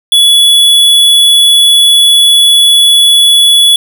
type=tone; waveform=square; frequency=3405 Hz; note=G#7; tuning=42 cents sharp; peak=-3 dBFS; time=0.12-3.76 s; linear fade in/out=2 ms; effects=none